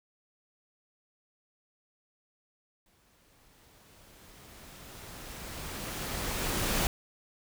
pink noise with exponential growth, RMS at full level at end -28 dBFS, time 2.86-6.87 s, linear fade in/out 1 ms, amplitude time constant 870 ms, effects none

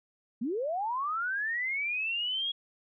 sine linear sweep, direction up, 207.7 to 3322 Hz, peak -29 dBFS, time 0.41-2.52 s, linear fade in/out 10 ms, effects none

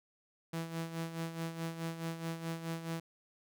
sawtooth tone with tremolo, 164.81 Hz, E3, in tune, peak -31 dBFS, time 0.53-3 s, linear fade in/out 5 ms, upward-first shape sine, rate 4.7 Hz, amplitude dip 65%, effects none

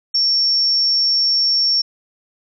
sine tone, 5470 Hz, F8, 37 cents flat, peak -13 dBFS, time 0.14-1.82 s, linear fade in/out 10 ms, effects none

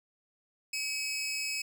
20% pulse tone pair together, 2284 / 2567 Hz, D7 / E7, -49 / -47 cents, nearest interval major second, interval 202 cents, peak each -37 / -28 dBFS, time 0.73-1.62 s, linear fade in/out 5 ms, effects none

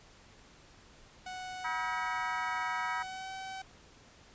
sawtooth tone with pitch glide, 740 to 763.9 Hz, F#5 to G5, 0 to -45 cents, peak -36 dBFS, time 1.26-3.62 s, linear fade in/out 5 ms, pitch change +55 cents, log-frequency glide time 2.83-3.32 s
harmonic tone, 320.3 Hz, E4, 50 cents flat, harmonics 3 / 4 / 5 / 6 / 7, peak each -36 / -38 / -40 / -42 / -43 dBFS, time 1.64-3.03 s, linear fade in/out 10 ms
effects pink hiss -58 dBFS RMS until 4.34 s + resampled to 16000 Hz

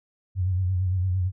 sine tone with vibrato, 92.2 Hz, F#2, 6 cents flat, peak -21 dBFS, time 0.35-1.32 s, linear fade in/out 50 ms, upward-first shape sine, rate 8.8 Hz, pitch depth 61 cents each way, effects none

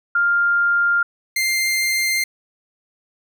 sine / sawtooth tone pair in turn, 1400 / 2098 Hz, F6 / C7, +4 / +4 cents, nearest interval perfect fifth, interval 700 cents, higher second, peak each -14 dBFS, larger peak neither, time 0.15-1.03 / 1.36-2.24 s, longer neither, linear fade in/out 5 ms, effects none

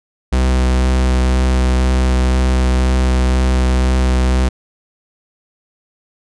45% pulse tone with vibrato, 63.7 Hz, C2, 46 cents flat, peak -11 dBFS, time 0.32-4.49 s, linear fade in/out 10 ms, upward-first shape sine, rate 2 Hz, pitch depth 9 cents each way, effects resampled to 22050 Hz

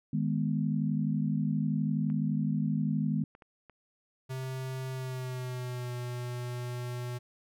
sine chord, G# minor, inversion second, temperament equal, 155.56 / 207.7 / 246.9 Hz, D#3 / G#3 / B3, 0 / 0 / 0 cents, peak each -30 / -31 / -33 dBFS, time 0.13-3.24 s, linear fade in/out 5 ms
clicks, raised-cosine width 0.5 ms, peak -37 dBFS, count 5, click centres 2.101 / 3.351 / 3.422 / 3.697 / 4.436 s
square tone with pitch glide, 130.81 to 122.76 Hz, C3 to B2, 0 to -10 cents, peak -35 dBFS, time 4.29-7.19 s, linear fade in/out 20 ms, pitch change -110 cents, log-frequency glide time 4.92-5.93 s
effects none

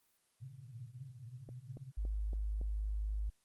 pink band-pass noise, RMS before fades -50 dBFS, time 0.4-1.92 s, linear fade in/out 20 ms, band 110 to 140 Hz, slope 96 dB/octave
click train, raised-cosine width 2 ms, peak -37 dBFS, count 5, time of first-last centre 1.49-2.614 s, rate 3.56 Hz
sine tone, 52 Hz, G#1, 3 cents sharp, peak -34 dBFS, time 1.97-3.3 s, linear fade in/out 10 ms
effects white hiss -75 dBFS RMS until 3.44 s + Opus 24 kbps

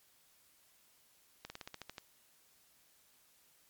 slowing click train, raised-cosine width 0.2 ms, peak -27 dBFS, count 9, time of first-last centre 1.45-1.982 s, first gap 50 ms, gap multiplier 1.08, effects white hiss -68 dBFS RMS until 3.69 s + MP3 96 kbps

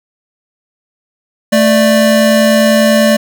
square tone pair together, 220 / 589.9 Hz, A3 / D5, 0 / +8 cents, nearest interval octave + perfect fourth, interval 1708 cents, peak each -10 dBFS, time 1.52-3.17 s, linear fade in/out 10 ms, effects none

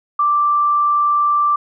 sine tone, 1174.7 Hz, D6, in tune, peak -12 dBFS, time 0.19-1.56 s, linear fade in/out 5 ms, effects none

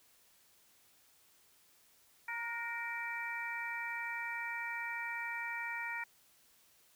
harmonic tone with a mistuned harmonic, 465.6 Hz, A#4, 2 cents flat, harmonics 2 / 3 / 4 / 5, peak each -44 / -45 / -41 / -42 dBFS, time 2.28-6.04 s, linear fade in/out 5 ms, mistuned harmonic 3, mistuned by +38 cents, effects white hiss -67 dBFS RMS until 6.95 s

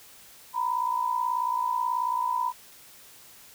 sine tone pair together, 939.6 / 998 Hz, A#5 / B5, +13 / +18 cents, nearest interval minor second, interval 105 cents, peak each -29 / -26 dBFS, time 0.53-2.53 s, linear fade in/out 50 ms, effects white hiss -51 dBFS RMS until 3.54 s

